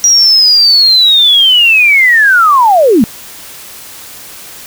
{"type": "linear sweep", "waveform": "sine", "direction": "down", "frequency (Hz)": [5770, 193.4], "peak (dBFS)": -3, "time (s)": [0.04, 3.04], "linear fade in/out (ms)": 0, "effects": ["white hiss -30 dBFS RMS until 4.66 s"]}